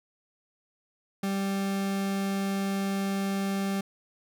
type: tone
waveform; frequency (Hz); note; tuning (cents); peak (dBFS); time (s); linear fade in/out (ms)
40% pulse; 196; G3; 0; -26; 1.23-3.81; 5
effects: none